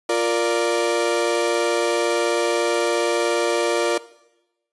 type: chord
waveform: 35% pulse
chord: Bb major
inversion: second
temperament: equal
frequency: 349.2 / 466.2 / 587.3 Hz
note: F4 / Bb4 / D5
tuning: 0 / 0 / 0 cents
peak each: -21 dBFS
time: 0.09-3.98 s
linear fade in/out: 5 ms
effects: noise-tail reverb RT60 0.9 s tail -18 dB re dry + resampled to 24000 Hz